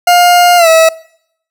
40% pulse tone with pitch glide, 707 to 648.3 Hz, F5 to E5, +21 to -29 cents, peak -3 dBFS, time 0.07-0.89 s, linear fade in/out 5 ms, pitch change -150 cents, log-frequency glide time 0.57-0.68 s, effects noise-tail reverb RT60 0.7 s tail -22 dB re dry

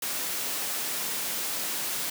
white high-pass noise, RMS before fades -31 dBFS, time 0.02-2.1 s, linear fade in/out 5 ms, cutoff 140 Hz, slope 24 dB/octave, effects none

